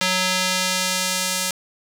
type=tone with band-pass filter sweep; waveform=square; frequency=185 Hz; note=F#3; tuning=in tune; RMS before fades=-22 dBFS; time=0.01-1.51 s; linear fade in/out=2 ms; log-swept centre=3900 to 7800 Hz; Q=0.76; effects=7-bit